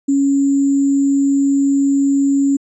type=tone with sample-and-hold; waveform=sine; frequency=277.2 Hz; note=C#4; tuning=in tune; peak=-11 dBFS; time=0.08-2.57 s; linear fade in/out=10 ms; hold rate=7350 Hz; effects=resampled to 24000 Hz